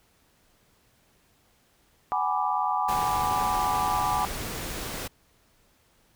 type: chord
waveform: sine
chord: G# half-diminished seventh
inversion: third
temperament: equal with one note detuned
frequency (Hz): 752.5 / 830.6 / 987.8 / 1174.7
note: F#5 / G#5 / B5 / D6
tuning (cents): +29 / 0 / 0 / 0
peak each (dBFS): -30 / -28 / -29 / -29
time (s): 2.12-4.25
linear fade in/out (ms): 0
type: noise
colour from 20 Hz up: pink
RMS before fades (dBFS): -34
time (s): 2.88-5.08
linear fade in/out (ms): 10
effects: pink hiss -64 dBFS RMS until 6.15 s